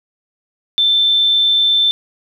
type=tone; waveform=sine; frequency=3546 Hz; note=A7; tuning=13 cents sharp; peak=-10 dBFS; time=0.78-1.91 s; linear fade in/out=0 ms; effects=8-bit